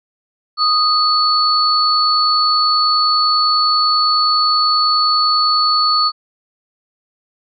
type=tone pair together; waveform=sine; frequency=1244.5 / 4435 Hz; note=D#6 / C#8; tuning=0 / 0 cents; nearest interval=octave + minor seventh; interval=2200 cents; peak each=-14 dBFS; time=0.57-6.12 s; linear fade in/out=50 ms; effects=none